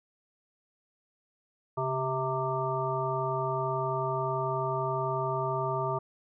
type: harmonic tone with a mistuned harmonic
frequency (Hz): 130.81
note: C3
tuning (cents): 0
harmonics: 1 / 3 / 5 / 7 / 9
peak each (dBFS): -34 / -34 / -34 / -34 / -34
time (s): 1.77-5.99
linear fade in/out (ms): 10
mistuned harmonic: 1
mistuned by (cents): +47
effects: none